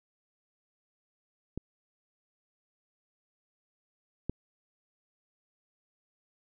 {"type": "clicks", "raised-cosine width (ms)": 3, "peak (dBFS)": [-22, -18], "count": 2, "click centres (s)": [1.576, 4.296], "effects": []}